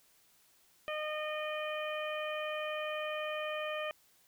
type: harmonic tone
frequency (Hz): 612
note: D#5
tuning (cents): -29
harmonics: 1 / 2 / 3 / 4 / 5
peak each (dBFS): -37 / -42 / -44 / -43 / -46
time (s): 0.88-3.91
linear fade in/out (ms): 0
effects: white hiss -67 dBFS RMS until 4.27 s